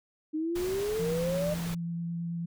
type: exponential sweep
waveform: sine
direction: up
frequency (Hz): 304.7 to 613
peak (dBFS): -28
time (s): 0.33-1.55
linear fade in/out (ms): 20
type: noise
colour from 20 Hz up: pink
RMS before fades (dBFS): -40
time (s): 0.55-1.75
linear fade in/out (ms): 10
type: tone with vibrato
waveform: sine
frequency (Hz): 169.4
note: E3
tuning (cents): +48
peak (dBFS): -31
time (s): 0.99-2.46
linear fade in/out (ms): 10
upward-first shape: sine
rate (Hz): 9.1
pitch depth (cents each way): 9
effects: none